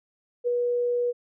sine tone with ADSR envelope, 484.9 Hz, B4, 32 cents flat, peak -20 dBFS, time 0.44-1.13 s, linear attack 34 ms, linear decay 7 ms, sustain -2 dB, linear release 33 ms, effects none

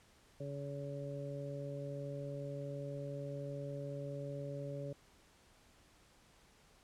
harmonic tone, 141.4 Hz, C#3, 35 cents sharp, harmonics 1 / 2 / 3 / 4, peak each -43 / -50 / -49 / -45 dBFS, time 0.4-4.93 s, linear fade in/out 5 ms, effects pink hiss -66 dBFS RMS until 6.83 s + low-pass 10000 Hz 12 dB/octave

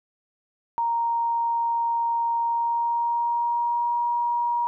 sine tone with pitch glide, 932.3 to 951.9 Hz, A#5 to A#5, 0 to +36 cents, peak -21 dBFS, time 0.78-4.67 s, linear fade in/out 0 ms, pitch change +36 cents, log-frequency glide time 2.41-3.99 s, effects none

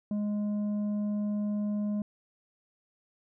triangle tone with tanh clipping, 207.7 Hz, G#3, in tune, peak -29 dBFS, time 0.11-2.02 s, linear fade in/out 2 ms, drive 10 dB, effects none

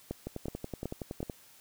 two click trains, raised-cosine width 2 ms, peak -23 / -21 dBFS, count 12 / 4, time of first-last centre 0.27-1.298 / 0.11-1.229 s, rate 10.7 / 2.68 Hz, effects white hiss -58 dBFS RMS until 1.6 s

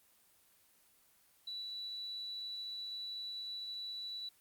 sine tone, 3948 Hz, B7, 1 cent flat, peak -40 dBFS, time 1.47-4.29 s, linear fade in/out 5 ms, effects white hiss -68 dBFS RMS until 4.4 s + Opus 24 kbps

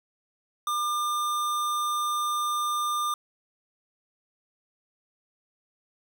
square tone, 1200 Hz, D6, 37 cents sharp, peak -26 dBFS, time 0.67-3.14 s, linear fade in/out 2 ms, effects none

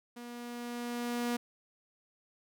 sawtooth tone with level ramp, 240.1 Hz, B3, 49 cents flat, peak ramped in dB -40 to -26 dBFS, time 0.16-1.37 s, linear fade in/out 10 ms, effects none

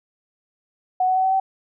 sine tone with pitch steps, 740 / 746.9 / 753.8 / 760.8 / 767.9 Hz, F#5 / F#5 / F#5 / F#5 / G5, 0 / +16 / +32 / +48 / -36 cents, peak -16 dBFS, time 1-1.4 s, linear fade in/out 5 ms, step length 80 ms, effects none

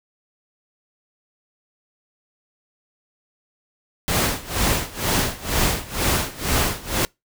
pink noise with tremolo, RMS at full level -19 dBFS, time 4.08-7.05 s, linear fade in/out 0 ms, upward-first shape sine, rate 2.1 Hz, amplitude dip 90%, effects noise-tail reverb RT60 0.2 s tail -26 dB re dry

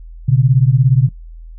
sine beating tone pair, 123.47 / 140.47 Hz, B2 / C#3, 0 / +23 cents, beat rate 17 Hz, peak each -11 dBFS, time 0.28-1.09 s, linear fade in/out 10 ms, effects noise-tail reverb RT60 0.1 s tail -18 dB re dry + added 41 Hz sine -31 dBFS peak until 1.58 s

